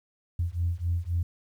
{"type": "beating tone pair", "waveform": "sine", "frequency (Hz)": [84.3, 88.1], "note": ["E2", "F2"], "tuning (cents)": [39, 16], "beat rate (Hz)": 3.8, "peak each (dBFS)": [-28, -28], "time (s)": [0.39, 1.23], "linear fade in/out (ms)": 5, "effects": ["tanh soft clip ceiling -18 dBFS", "10-bit"]}